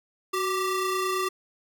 40% pulse ring-modulated tone, 775 Hz, G5, 20 cents flat, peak -21 dBFS, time 0.33-1.29 s, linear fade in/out 10 ms, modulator 402 Hz, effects none

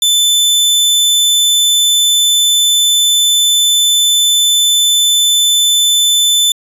sawtooth tone, 3520 Hz, A7, in tune, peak -5 dBFS, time 0.02-6.52 s, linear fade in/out 2 ms, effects resampled to 32000 Hz

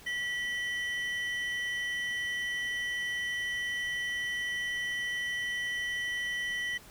triangle tone pair together, 1948 / 3060 Hz, B6 / G7, -24 / -42 cents, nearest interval minor sixth, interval 782 cents, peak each -30 / -38 dBFS, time 0.06-6.78 s, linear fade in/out 10 ms, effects pink hiss -53 dBFS RMS until 6.9 s

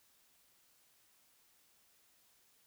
silence, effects white hiss -70 dBFS RMS until 2.66 s

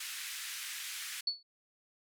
pink band-pass noise, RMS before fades -42 dBFS, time 0-1.21 s, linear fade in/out 5 ms, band 1700 to 14000 Hz, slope 24 dB/octave
sine tone with exponential decay, 4435 Hz, C#8, in tune, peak -26 dBFS, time 1.27-1.43 s, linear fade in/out 5 ms, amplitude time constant 34 ms
effects none

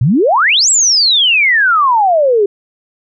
sine exponential two-way sweep, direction up then down, 108.5 to 7902 to 388.8 Hz, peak -7 dBFS, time 0.01-2.46 s, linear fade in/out 5 ms, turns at 0.7 s, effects none

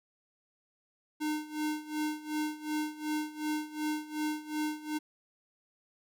square tone with tremolo, 304.5 Hz, D#4, 37 cents flat, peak -30 dBFS, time 1.2-4.99 s, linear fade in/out 20 ms, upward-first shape sine, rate 2.7 Hz, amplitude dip 85%, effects none

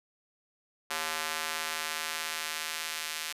square tone with high-pass filter sweep, 79.2 Hz, D#2, 31 cents sharp, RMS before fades -35 dBFS, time 0.9-3.33 s, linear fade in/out 10 ms, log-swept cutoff 1100 to 2300 Hz, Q 0.73, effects resampled to 32000 Hz

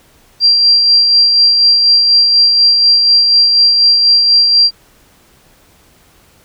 sine tone with tremolo, 4738 Hz, D8, 14 cents sharp, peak -4 dBFS, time 0.4-4.71 s, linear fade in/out 50 ms, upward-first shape sine, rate 4.1 Hz, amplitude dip 35%, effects pink hiss -48 dBFS RMS until 6.44 s

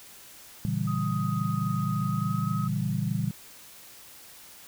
sine chord, A# diminished seventh, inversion none, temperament equal with one note detuned, 116.54 / 141.26 / 164.81 / 196 Hz, A#2 / C#3 / E3 / G3, 0 / +33 / 0 / 0 cents, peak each -31 dBFS, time 0.65-3.31 s, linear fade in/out 0 ms
sine tone with pitch glide, 1251 to 1269.9 Hz, D#6 to D#6, +9 to +35 cents, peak -34 dBFS, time 0.87-2.68 s, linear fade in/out 10 ms, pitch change +26 cents, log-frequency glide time 2.03-2.43 s
effects white hiss -49 dBFS RMS until 4.67 s

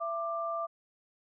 sine tone pair together, 669.2 / 1184 Hz, E5 / D6, +26 / +14 cents, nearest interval minor seventh, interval 988 cents, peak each -34 / -34 dBFS, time 0-0.67 s, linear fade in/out 20 ms, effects none

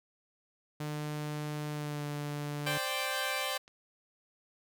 sawtooth tone with pitch glide, 149.9 to 146.56 Hz, D3 to D3, +36 to -3 cents, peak -31 dBFS, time 0.8-2.78 s, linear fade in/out 5 ms, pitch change -39 cents, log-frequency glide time 1.69-2.05 s
10% pulse chord, C suspended second, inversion none, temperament equal, 523.3 / 587.3 / 784 Hz, C5 / D5 / G5, 0 / 0 / 0 cents, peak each -28 dBFS, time 2.66-3.58 s, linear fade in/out 10 ms
click, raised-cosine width 0.2 ms, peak -37 dBFS, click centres 3.679 s
effects none

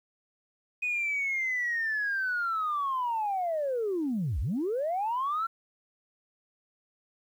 sine linear two-way sweep, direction down then up, 2501 to 52 to 1372 Hz, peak -26 dBFS, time 0.82-5.47 s, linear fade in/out 10 ms, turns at 4.4 s, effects tanh soft clip ceiling -23 dBFS + 10-bit

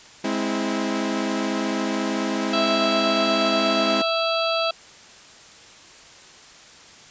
sawtooth chord, Ab augmented, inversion none, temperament equal with one note detuned, 207.7 / 261.6 / 325.8 Hz, Ab3 / C4 / E4, 0 / 0 / -20 cents, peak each -23 dBFS, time 0.24-4.02 s, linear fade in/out 5 ms
harmonic tone, 660 Hz, E5, 2 cents sharp, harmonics 1 / 2 / 4 / 5 / 6 / 7, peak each -23 / -26 / -29 / -30 / -31 / -31 dBFS, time 2.53-4.71 s, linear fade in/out 5 ms
effects white hiss -46 dBFS RMS until 7.1 s + resampled to 16000 Hz

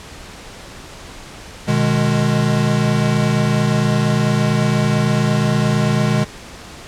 square chord, G# minor, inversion first, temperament equal with one note detuned, 123.47 / 152.27 / 207.7 Hz, B2 / D#3 / G#3, 0 / -37 / 0 cents, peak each -19 dBFS, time 1.67-6.25 s, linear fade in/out 20 ms, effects pink hiss -36 dBFS RMS until 6.87 s + low-pass 8000 Hz 12 dB/octave

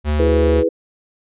square tone, 74.9 Hz, D2, 35 cents sharp, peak -16 dBFS, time 0.04-0.64 s, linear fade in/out 50 ms
sine chord, E major, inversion none, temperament equal, 329.6 / 415.3 / 493.9 Hz, E4 / G#4 / B4, 0 / 0 / 0 cents, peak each -20 / -20 / -16 dBFS, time 0.19-0.69 s, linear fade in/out 10 ms
effects resampled to 8000 Hz

